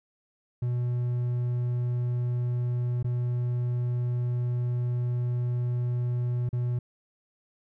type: tone with dropouts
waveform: triangle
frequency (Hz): 122.2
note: B2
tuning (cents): -18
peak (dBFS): -23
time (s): 0.62-6.79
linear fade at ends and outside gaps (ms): 5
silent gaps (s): 3.028-3.044 / 6.491-6.529
effects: none